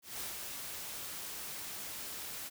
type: noise with ADSR envelope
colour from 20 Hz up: white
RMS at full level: -40 dBFS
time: 0.02-2.5 s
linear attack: 180 ms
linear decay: 140 ms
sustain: -3 dB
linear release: 29 ms
effects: none